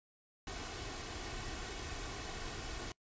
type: noise with comb filter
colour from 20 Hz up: pink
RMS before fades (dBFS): -43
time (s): 0.47-2.92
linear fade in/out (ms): 2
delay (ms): 2.7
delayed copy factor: +0.5
effects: noise-tail reverb RT60 0.1 s tail -24 dB re dry + resampled to 16000 Hz